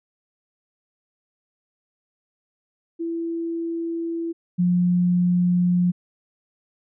sine tone pair in turn, 333.5 / 177.74 Hz, E4 / F3, +20 / +31 cents, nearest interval major seventh, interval 1089 cents, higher first, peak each -24 / -16 dBFS, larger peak second, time 2.99-4.33 / 4.58-5.92 s, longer neither, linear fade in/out 20 ms, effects none

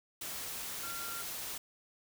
sine tone in noise, 1381 Hz, F6, 20 cents flat, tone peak -43 dBFS, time 0.83-1.22 s, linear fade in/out 5 ms, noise white, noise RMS -41 dBFS, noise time 0.21-1.58 s, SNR -5 dB, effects none

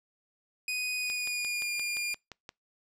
sawtooth tone with pitch glide, 2489 to 2411 Hz, D#7 to D7, 0 to +45 cents, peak -27 dBFS, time 0.68-2.14 s, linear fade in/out 2 ms, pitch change -55 cents, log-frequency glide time 0.96-1.72 s
click train, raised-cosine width 0.2 ms, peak -25 dBFS, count 9, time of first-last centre 1.1-2.491 s, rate 5.75 Hz
effects noise-tail reverb RT60 0.2 s tail -26 dB re dry + low-pass 12000 Hz 12 dB/octave

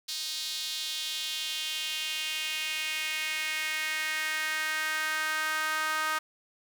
sawtooth tone with high-pass filter sweep, 311.6 Hz, D#4, 3 cents sharp, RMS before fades -32 dBFS, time 0.08-6.19 s, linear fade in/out 10 ms, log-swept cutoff 4200 to 1300 Hz, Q 2.8, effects none

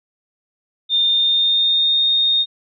sine tone with pitch glide, 3622 to 3687 Hz, A7 to A#7, +49 to -20 cents, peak -13 dBFS, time 0.89-2.46 s, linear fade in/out 50 ms, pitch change +31 cents, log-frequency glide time 1.05-2.09 s, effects none

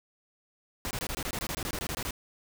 pink noise bursts, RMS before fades -34 dBFS, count 16, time 0.85-2.108 s, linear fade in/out 0 ms, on 58 ms, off 22 ms, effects none

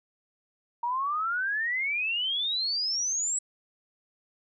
sine exponential sweep, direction up, 932.3 to 7902 Hz, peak -26 dBFS, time 0.83-3.39 s, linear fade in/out 5 ms, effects none

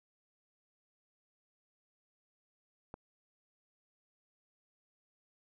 click, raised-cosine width 1 ms, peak -30 dBFS, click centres 2.941 s, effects none

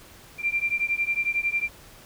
sine beating tone pair, 2363 / 2374 Hz, D7 / D7, +10 / +18 cents, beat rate 11 Hz, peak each -26 dBFS, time 0.38-1.69 s, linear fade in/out 50 ms, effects pink hiss -49 dBFS RMS until 2.05 s

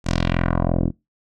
10% pulse tone with low-pass filter sweep, 42.95 Hz, F1, 28 cents flat, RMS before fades -20 dBFS, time 0.04-0.92 s, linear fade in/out 50 ms, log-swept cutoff 7700 to 300 Hz, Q 1.8, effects noise-tail reverb RT60 0.2 s tail -22 dB re dry

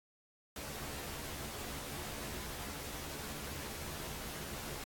pink noise with comb filter, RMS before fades -44 dBFS, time 0.56-4.84 s, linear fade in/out 2 ms, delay 14 ms, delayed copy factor +0.8, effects AAC 64 kbps

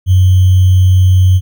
sine tone with sample-and-hold, 92.5 Hz, F#2, in tune, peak -4 dBFS, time 0.06-1.41 s, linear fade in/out 50 ms, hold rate 3150 Hz, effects none

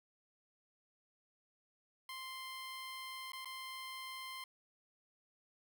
15% pulse tone with dropouts, 1046.5 Hz, C6, in tune, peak -38 dBFS, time 2.09-4.44 s, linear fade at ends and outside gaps 2 ms, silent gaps 3.32-3.332 / 3.447-3.456 s, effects none

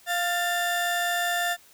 35% pulse tone pair together, 698 / 1777.7 Hz, F5 / A6, -1 / +17 cents, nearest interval octave + major third, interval 1618 cents, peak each -25 dBFS, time 0.06-1.57 s, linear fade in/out 50 ms, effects white hiss -55 dBFS RMS until 1.73 s

